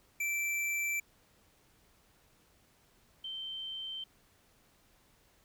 square / sine tone pair in turn, 2336 / 3112 Hz, D7 / G7, -10 / -13 cents, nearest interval perfect fourth, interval 497 cents, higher second, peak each -32 / -38 dBFS, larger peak first, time 0.2-1 / 3.24-4.04 s, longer neither, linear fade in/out 5 ms, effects pink hiss -67 dBFS RMS until 5.44 s

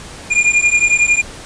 square beating tone pair, 2412 / 2423 Hz, D7 / D#7, +46 / -47 cents, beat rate 11 Hz, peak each -14 dBFS, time 0.3-1.22 s, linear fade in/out 20 ms, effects pink hiss -33 dBFS RMS until 1.45 s + resampled to 22050 Hz

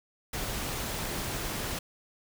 pink noise, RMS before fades -34 dBFS, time 0.33-1.79 s, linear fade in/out 5 ms, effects none

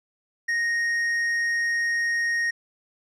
triangle tone with tanh clipping, 1864.7 Hz, A#6, in tune, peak -23 dBFS, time 0.48-2.51 s, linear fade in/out 10 ms, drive 10 dB, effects none

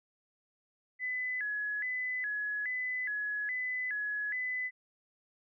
sine tone with vibrato, 1840 Hz, A#6, 23 cents flat, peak -32 dBFS, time 0.99-4.71 s, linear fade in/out 50 ms, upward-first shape square, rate 1.2 Hz, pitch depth 150 cents each way, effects none

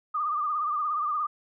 sine tone with vibrato, 1206 Hz, D6, 46 cents sharp, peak -25 dBFS, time 0.14-1.27 s, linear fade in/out 10 ms, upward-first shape triangle, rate 17 Hz, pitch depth 81 cents each way, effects none

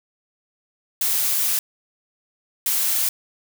blue noise bursts at uneven times, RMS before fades -21 dBFS, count 2, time 1.01-1.59 / 2.66-3.09 s, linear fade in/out 2 ms, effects none

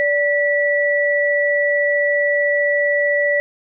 sine tone pair together, 580 / 1952.3 Hz, D5 / B6, -22 / -20 cents, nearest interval octave + major sixth, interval 2102 cents, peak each -17 dBFS, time 0-3.4 s, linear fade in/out 0 ms, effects none

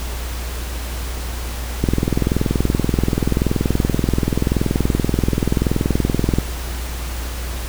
click train, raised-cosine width 3 ms, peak -3 dBFS, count 96, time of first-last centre 1.84-6.385 s, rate 20.9 Hz, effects added 60 Hz sine -24 dBFS peak until 7.68 s + pink hiss -31 dBFS RMS until 7.68 s

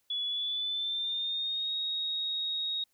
sine tone with pitch glide, 3410 to 3762 Hz, G#7 to A#7, +45 to +15 cents, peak -30 dBFS, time 0.1-2.84 s, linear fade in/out 5 ms, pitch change +170 cents, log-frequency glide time 0.28-1.74 s, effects white hiss -74 dBFS RMS until 2.93 s

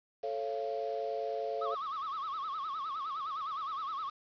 sine chord, A augmented, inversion none, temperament just, 440 / 550 / 687.5 Hz, A4 / C#5 / E#5, 0 / -14 / -27 cents, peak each -37 / -38 / -37 dBFS, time 0.23-1.75 s, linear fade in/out 10 ms
triangle tone with vibrato, 1188 Hz, D6, 20 cents sharp, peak -33 dBFS, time 1.61-4.1 s, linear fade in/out 10 ms, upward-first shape sine, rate 9.7 Hz, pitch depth 170 cents each way
effects resampled to 11025 Hz + 9-bit

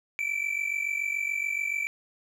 triangle tone pair together, 2306 / 2353 Hz, D7 / D7, -32 / +3 cents, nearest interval unison, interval 35 cents, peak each -28 / -29 dBFS, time 0.19-1.87 s, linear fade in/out 0 ms, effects none

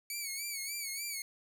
10% pulse tone with vibrato, 2257 Hz, C#7, 31 cents sharp, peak -28 dBFS, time 0.1-1.22 s, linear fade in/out 2 ms, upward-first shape sine, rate 3.4 Hz, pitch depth 81 cents each way, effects none

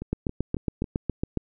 two click trains, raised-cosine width 3 ms, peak -12 / -20 dBFS, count 10 / 4, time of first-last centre 0.13-1.373 / 0.02-0.842 s, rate 7.24 / 3.65 Hz, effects none

